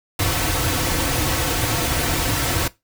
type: noise with comb filter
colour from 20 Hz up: pink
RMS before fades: -21 dBFS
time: 0.19-2.68 s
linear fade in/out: 5 ms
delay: 4.9 ms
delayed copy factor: -0.7
effects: noise-tail reverb RT60 0.2 s tail -19 dB re dry